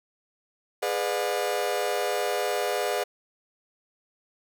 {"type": "chord", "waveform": "40% pulse", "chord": "G# diminished seventh", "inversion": "none", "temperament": "just", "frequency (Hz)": [415.3, 498.4, 598, 717.6], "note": ["G#4", "B4", "D5", "F5"], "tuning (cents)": [0, 16, 31, 47], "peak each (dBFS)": -30, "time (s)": [0.82, 3.04], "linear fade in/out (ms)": 10, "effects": []}